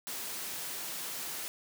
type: high-pass noise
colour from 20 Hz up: white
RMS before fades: -39 dBFS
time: 0.07-1.48 s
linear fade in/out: 0 ms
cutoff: 140 Hz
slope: 12 dB/octave
effects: none